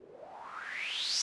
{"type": "noise with low-pass filter sweep", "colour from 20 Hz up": "blue", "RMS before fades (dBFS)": -38, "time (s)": [0, 1.22], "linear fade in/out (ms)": 5, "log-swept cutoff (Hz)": [360, 5800], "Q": 7.4, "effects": ["resampled to 24000 Hz"]}